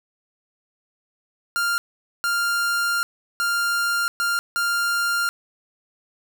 45% pulse tone bursts at uneven times, 1396.9 Hz, F6, in tune, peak -20 dBFS, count 5, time 1.56-1.78 / 2.24-3.03 / 3.4-4.08 / 4.2-4.39 / 4.56-5.29 s, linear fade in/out 0 ms, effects none

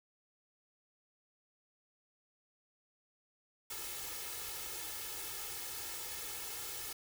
white noise with comb filter, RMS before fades -43 dBFS, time 3.7-6.93 s, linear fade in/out 5 ms, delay 2.3 ms, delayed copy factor +0.85, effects none

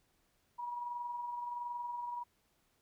sine tone with amplitude modulation, 963 Hz, B5, 44 cents flat, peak -36 dBFS, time 0.58-2.24 s, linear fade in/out 20 ms, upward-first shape sine, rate 21.4 Hz, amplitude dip 40%, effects pink hiss -75 dBFS RMS until 2.81 s

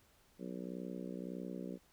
harmonic tone, 61.74 Hz, B1, in tune, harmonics 3 / 4 / 5 / 6 / 7 / 8 / 9, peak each -45 / -47 / -49 / -51 / -52 / -53 / -54 dBFS, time 0.38-1.79 s, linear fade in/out 50 ms, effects pink hiss -69 dBFS RMS until 1.92 s

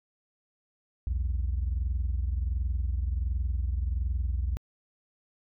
sine tone pair together, 59.93 / 81.3 Hz, A#1 / E2, +49 / -23 cents, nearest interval perfect fourth, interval 528 cents, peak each -26 / -30 dBFS, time 1.07-4.57 s, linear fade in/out 0 ms, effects tanh soft clip ceiling -22 dBFS

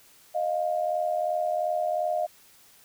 sine tone pair together, 621 / 703.8 Hz, D#5 / F5, -3 / +13 cents, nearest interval major second, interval 216 cents, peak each -27 dBFS, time 0.34-2.27 s, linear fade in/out 20 ms, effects white hiss -56 dBFS RMS until 2.84 s

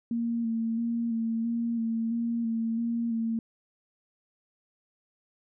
sine tone with vibrato, 230 Hz, A#3, 23 cents flat, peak -26 dBFS, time 0.11-3.39 s, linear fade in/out 2 ms, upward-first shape square, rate 1.5 Hz, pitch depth 23 cents each way, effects none

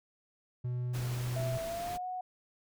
triangle tone, 123.47 Hz, B2, in tune, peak -30 dBFS, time 0.64-1.58 s, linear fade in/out 10 ms
pink noise, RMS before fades -44 dBFS, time 0.93-1.98 s, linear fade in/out 20 ms
sine tone with pitch glide, 659.3 to 735.8 Hz, E5 to F#5, 0 to -10 cents, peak -35 dBFS, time 1.36-2.21 s, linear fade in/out 5 ms, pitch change +190 cents, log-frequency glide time 1.63-2.06 s
effects none

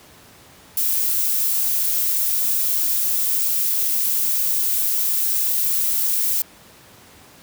violet noise, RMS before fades -20 dBFS, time 0.77-6.42 s, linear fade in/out 2 ms, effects pink hiss -47 dBFS RMS until 7.42 s + high-pass 80 Hz 12 dB/octave

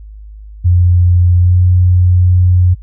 sine tone with pitch glide, 88.6 to 90.15 Hz, F2 to F#2, +25 to -45 cents, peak -5 dBFS, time 0.64-2.75 s, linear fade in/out 20 ms, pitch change +30 cents, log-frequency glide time 1.39-1.55 s, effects added 52 Hz sine -29 dBFS peak until 2.82 s

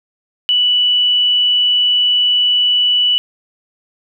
sine tone, 2960 Hz, F#7, in tune, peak -10 dBFS, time 0.49-3.18 s, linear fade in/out 0 ms, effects none

